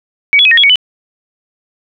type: tone with pitch steps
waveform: sine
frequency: 2261 / 3386 / 2537 / 1856 / 3340 / 2238 / 2996 Hz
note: C#7 / G#7 / D#7 / A#6 / G#7 / C#7 / F#7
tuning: +34 / +33 / +33 / -8 / +9 / +16 / +21 cents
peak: -4 dBFS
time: 0.33-0.757 s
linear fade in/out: 0 ms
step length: 61 ms
effects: none